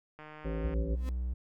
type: click train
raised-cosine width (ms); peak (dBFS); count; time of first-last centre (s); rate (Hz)
0.5; -33; 85; 0.19-0.739; 153
type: harmonic tone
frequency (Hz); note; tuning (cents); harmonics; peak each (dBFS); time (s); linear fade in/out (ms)
55; A1; 0; 1 / 3 / 5 / 7 / 9 / 10; -34 / -39 / -41 / -42 / -44 / -44; 0.44-0.96; 20
type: tone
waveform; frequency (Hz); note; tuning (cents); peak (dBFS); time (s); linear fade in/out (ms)
triangle; 61.74; B1; 0; -29; 0.64-1.34; 10
type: tone with exponential growth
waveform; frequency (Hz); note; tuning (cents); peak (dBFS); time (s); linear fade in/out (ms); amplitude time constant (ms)
35% pulse; 258.5; C4; -21; -37; 0.91-1.09; 0; 37
effects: none